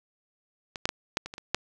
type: clicks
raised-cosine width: 0.2 ms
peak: -18 / -7 / -12 / -8 / -20 / -23 / -22 / -7 dBFS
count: 8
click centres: 0.758 / 0.855 / 0.891 / 1.171 / 1.26 / 1.339 / 1.381 / 1.546 s
effects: none